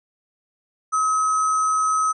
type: tone with sample-and-hold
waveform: sine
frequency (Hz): 1276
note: D#6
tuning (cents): +43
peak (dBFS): -17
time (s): 0.92-2.13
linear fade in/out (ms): 20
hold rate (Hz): 7350
effects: resampled to 22050 Hz